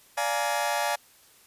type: chord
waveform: sawtooth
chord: Bb dominant seventh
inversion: first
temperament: just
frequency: 582.7 / 699.2 / 839.1 / 932.3 Hz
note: D5 / F5 / Ab5 / Bb5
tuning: -14 / +2 / +18 / 0 cents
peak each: -27 / -27 / -25 / -29 dBFS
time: 0.17-0.96 s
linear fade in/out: 10 ms
effects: white hiss -57 dBFS RMS until 1.46 s + resampled to 32000 Hz